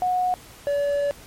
sine / triangle tone pair in turn, 730 / 572 Hz, F#5 / D5, -24 / -46 cents, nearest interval major third, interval 422 cents, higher first, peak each -19 / -18 dBFS, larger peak second, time 0.02-0.34 / 0.67-1.11 s, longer second, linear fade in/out 0 ms, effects pink hiss -46 dBFS RMS until 1.26 s + MP3 64 kbps

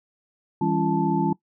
sine tone cluster, 161.9 / 197.2 / 276.9 / 340.1 / 876 Hz, E3 / G3 / C#4 / F4 / A5, -31 / +11 / -2 / -46 / -8 cents, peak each -26 dBFS, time 0.61-1.33 s, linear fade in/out 5 ms, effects noise-tail reverb RT60 0.1 s tail -20 dB re dry

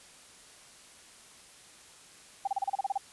sine tone bursts, 787 Hz, G5, 7 cents sharp, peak -26 dBFS, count 10, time 2.45-2.978 s, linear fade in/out 5 ms, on 24 ms, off 32 ms, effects white hiss -54 dBFS RMS until 3.12 s + resampled to 24000 Hz

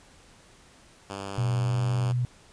5% pulse tone with vibrato, 98 Hz, G2, in tune, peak -23 dBFS, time 1.09-2.13 s, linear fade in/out 20 ms, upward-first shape square, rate 1.7 Hz, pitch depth 8 cents each way
sine tone with pitch glide, 121.1 to 123.07 Hz, B2 to B2, -34 to -6 cents, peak -23 dBFS, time 1.38-2.25 s, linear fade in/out 0 ms, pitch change +28 cents, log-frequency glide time 1.5-1.8 s
effects pink hiss -55 dBFS RMS until 2.52 s + resampled to 22050 Hz

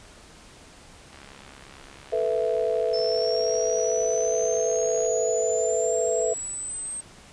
click train, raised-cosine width 0.3 ms, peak -30 dBFS, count 272, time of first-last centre 1.13-5.063 s, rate 68.9 Hz
sine chord, A suspended second, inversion none, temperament equal with one note detuned, 441.3 / 493.9 / 659.3 Hz, A4 / B4 / E5, +5 / 0 / 0 cents, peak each -26 dBFS, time 2.12-6.34 s, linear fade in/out 10 ms
sine exponential sweep, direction up, 5270 to 8372 Hz, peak -30 dBFS, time 2.93-7.01 s, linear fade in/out 10 ms
effects pink hiss -49 dBFS RMS until 7.32 s + resampled to 22050 Hz

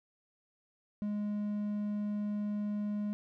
triangle tone, 207.7 Hz, G#3, in tune, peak -30 dBFS, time 1.02-3.13 s, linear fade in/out 0 ms, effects none

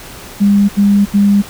sine tone bursts, 201.9 Hz, G#3, 49 cents flat, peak -6 dBFS, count 3, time 0.4-1.424 s, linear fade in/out 20 ms, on 290 ms, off 77 ms, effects pink hiss -32 dBFS RMS until 1.49 s

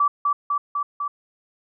sine tone with echo, 1156 Hz, D6, 28 cents flat, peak -15 dBFS, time 0-0.08 s, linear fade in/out 5 ms, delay 250 ms, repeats 4, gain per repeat -2 dB, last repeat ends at 1.08 s, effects none

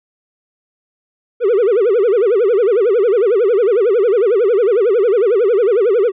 triangle tone with vibrato, 433 Hz, A4, 28 cents flat, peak -7 dBFS, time 1.4-6.12 s, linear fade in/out 50 ms, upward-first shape sine, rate 11 Hz, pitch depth 240 cents each way, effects tanh soft clip ceiling -4 dBFS + resampled to 8000 Hz

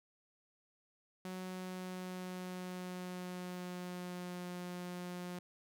sawtooth tone with pitch glide, 184.9 to 178.4 Hz, F#3 to F3, -1 to +37 cents, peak -38 dBFS, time 1.25-5.39 s, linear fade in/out 2 ms, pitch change -62 cents, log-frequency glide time 1.39-4.47 s, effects none

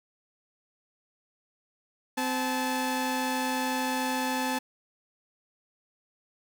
sawtooth tone pair together, 257.8 / 867 Hz, C4 / A5, -26 / -26 cents, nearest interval octave + major sixth, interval 2100 cents, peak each -26 dBFS, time 2.17-4.59 s, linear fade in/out 10 ms, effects none

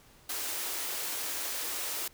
white high-pass noise, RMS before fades -35 dBFS, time 0.29-2.08 s, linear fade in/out 5 ms, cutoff 270 Hz, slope 96 dB/octave, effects pink hiss -59 dBFS RMS until 2.13 s

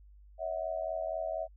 sine tone with amplitude modulation, 649 Hz, E5, 27 cents flat, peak -28 dBFS, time 0.38-1.48 s, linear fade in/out 50 ms, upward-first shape sine, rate 84.1 Hz, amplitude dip 95%, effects added 50 Hz sine -53 dBFS peak until 1.56 s

